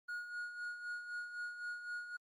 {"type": "tone with tremolo", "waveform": "triangle", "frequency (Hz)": 1443, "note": "F#6", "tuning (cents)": -44, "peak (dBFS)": -37, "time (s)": [0.08, 2.17], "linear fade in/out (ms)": 10, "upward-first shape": "sine", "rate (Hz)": 3.9, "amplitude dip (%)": 60, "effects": ["Opus 32 kbps"]}